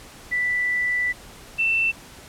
sine tone pair in turn, 1975.5 / 2676 Hz, B6 / E7, 0 / +25 cents, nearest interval perfect fourth, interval 525 cents, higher second, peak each -20 / -18 dBFS, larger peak second, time 0.31-1.13 / 1.58-1.92 s, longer first, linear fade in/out 20 ms, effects pink hiss -44 dBFS RMS until 2.28 s + low-pass 12000 Hz 12 dB/octave

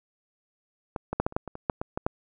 clicks, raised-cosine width 1 ms, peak -16 / -15 / -9 / -11 / -28 / -11 / -22 / -24 / -9 / -16 / -15 / -10 dBFS, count 12, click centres 0.962 / 1.13 / 1.2 / 1.265 / 1.324 / 1.365 / 1.477 / 1.554 / 1.698 / 1.815 / 1.975 / 2.065 s, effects none

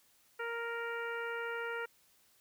harmonic tone, 466.2 Hz, A#4, in tune, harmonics 1 / 2 / 3 / 4 / 5 / 6, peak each -40 / -45 / -40 / -45 / -49 / -53 dBFS, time 0.39-1.86 s, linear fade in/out 10 ms, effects white hiss -68 dBFS RMS until 2.4 s

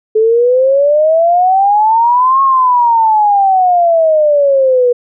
sine exponential two-way sweep, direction up then down, 430.4 to 1093 to 481.7 Hz, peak -6 dBFS, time 0.15-4.93 s, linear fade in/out 10 ms, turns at 2.42 s, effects none

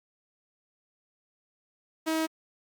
sawtooth tone, 319.4 Hz, D#4, 45 cents sharp, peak -22 dBFS, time 2.06-2.27 s, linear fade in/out 20 ms, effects Opus 48 kbps

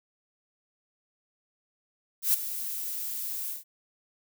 violet noise with ADSR envelope, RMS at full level -21 dBFS, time 2.22-3.64 s, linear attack 120 ms, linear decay 8 ms, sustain -13 dB, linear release 140 ms, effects none

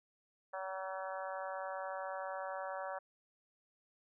harmonic tone with a mistuned harmonic, 189.7 Hz, F#3, 43 cents sharp, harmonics 3 / 4 / 5 / 6 / 7 / 8 / 9, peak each -43 / -45 / -47 / -49 / -50 / -51 / -52 dBFS, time 0.53-2.99 s, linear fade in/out 10 ms, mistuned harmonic 7, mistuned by +18 cents, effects none

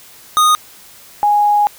square / sine tone pair in turn, 1238 / 828 Hz, D#6 / G#5, -9 / -5 cents, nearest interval perfect fifth, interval 696 cents, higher first, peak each -9 dBFS, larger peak neither, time 0.37-0.55 / 1.23-1.67 s, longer second, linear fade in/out 0 ms, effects white hiss -41 dBFS RMS until 1.78 s

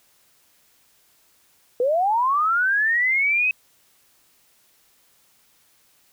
sine linear sweep, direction up, 470.6 to 2567 Hz, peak -17 dBFS, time 1.8-3.51 s, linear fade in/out 2 ms, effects white hiss -60 dBFS RMS until 6.12 s

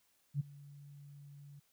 sine tone with ADSR envelope, 142.9 Hz, D3, 47 cents flat, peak -29 dBFS, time 0.34-1.6 s, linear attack 59 ms, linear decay 16 ms, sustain -22 dB, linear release 12 ms, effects white hiss -74 dBFS RMS until 1.72 s

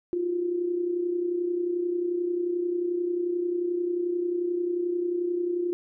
sine tone with amplitude modulation, 351.2 Hz, F4, 10 cents sharp, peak -22 dBFS, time 0.13-5.73 s, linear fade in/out 0 ms, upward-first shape sine, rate 31.3 Hz, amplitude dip 55%, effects none

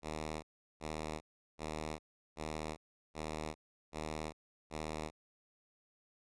5% pulse tone bursts, 77.6 Hz, D#2, 4 cents flat, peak -28 dBFS, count 7, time 0.02-5.11 s, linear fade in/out 50 ms, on 410 ms, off 370 ms, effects resampled to 22050 Hz

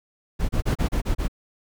brown noise bursts, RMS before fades -22 dBFS, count 7, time 0.39-1.282 s, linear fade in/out 20 ms, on 100 ms, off 32 ms, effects none

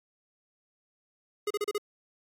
square tone bursts, 415.3 Hz, G#4, in tune, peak -28 dBFS, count 5, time 1.47-1.781 s, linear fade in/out 5 ms, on 35 ms, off 34 ms, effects AAC 64 kbps

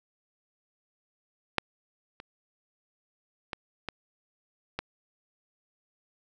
clicks, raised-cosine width 0.3 ms, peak -7 / -26 / -17 / -17 / -15 dBFS, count 5, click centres 1.583 / 2.201 / 3.532 / 3.887 / 4.79 s, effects none

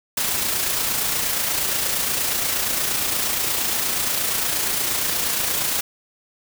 white noise with amplitude modulation, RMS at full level -21 dBFS, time 0.17-5.81 s, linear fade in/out 5 ms, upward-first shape sine, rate 28.5 Hz, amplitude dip 35%, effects none

